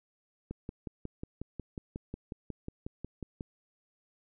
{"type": "click train", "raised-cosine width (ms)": 3, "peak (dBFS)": -25, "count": 17, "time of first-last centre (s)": [0.51, 3.409], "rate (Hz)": 5.52, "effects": []}